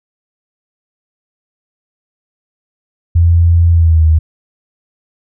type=tone with pitch glide; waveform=sine; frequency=84.8 to 79.12 Hz; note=E2 to D#2; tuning=+50 to +30 cents; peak=-5 dBFS; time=3.15-4.19 s; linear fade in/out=10 ms; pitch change=-120 cents; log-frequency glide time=3.71-4.05 s; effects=none